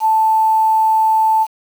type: tone with quantisation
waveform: sine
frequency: 880 Hz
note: A5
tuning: in tune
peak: -10 dBFS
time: 0-1.47 s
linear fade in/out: 50 ms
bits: 6
effects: none